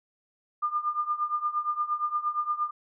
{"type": "tone with tremolo", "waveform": "sine", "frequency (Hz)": 1206, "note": "D6", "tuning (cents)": 46, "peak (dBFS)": -22, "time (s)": [0.62, 2.71], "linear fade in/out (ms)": 10, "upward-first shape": "triangle", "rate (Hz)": 8.6, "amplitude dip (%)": 90, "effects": []}